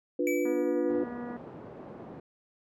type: chord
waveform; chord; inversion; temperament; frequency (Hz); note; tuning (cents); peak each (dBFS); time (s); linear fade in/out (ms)
sine; B diminished; first; equal with one note detuned; 293.7 / 351.5 / 493.9; D4 / F4 / B4; 0 / +11 / 0; -30; 0.19-1.04; 5
type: tone with exponential decay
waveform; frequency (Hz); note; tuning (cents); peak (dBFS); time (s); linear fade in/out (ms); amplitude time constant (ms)
square; 2300; D7; -37; -31; 0.27-0.92; 1; 140
type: harmonic tone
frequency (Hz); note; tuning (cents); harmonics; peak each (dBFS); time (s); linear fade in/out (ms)
241.6; B3; -38; 1 / 2 / 3 / 4 / 5 / 6 / 7 / 8; -38 / -44 / -48 / -50 / -52 / -54 / -55 / -56; 0.45-1.37; 5
type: band-pass noise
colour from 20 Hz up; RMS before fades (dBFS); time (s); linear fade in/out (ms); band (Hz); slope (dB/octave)
pink; -45; 0.89-2.2; 5; 190 to 660; 12
effects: none